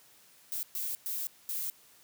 violet noise bursts at uneven times, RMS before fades -35 dBFS, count 4, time 0.52-0.63 / 0.75-0.95 / 1.06-1.27 / 1.49-1.7 s, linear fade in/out 0 ms, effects white hiss -60 dBFS RMS until 2.03 s + high-pass 80 Hz 12 dB/octave

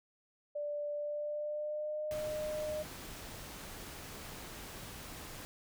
sine tone with pitch glide, 587.3 to 610.8 Hz, D5 to D#5, 0 to -32 cents, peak -35 dBFS, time 0.55-2.83 s, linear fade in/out 10 ms, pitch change +68 cents, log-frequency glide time 0.93-2.15 s
pink noise, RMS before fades -47 dBFS, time 2.11-5.45 s, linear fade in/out 0 ms
effects none

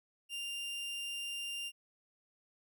40% pulse tone, 2794 Hz, F7, in tune, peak -37 dBFS, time 0.29-1.72 s, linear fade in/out 50 ms, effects none

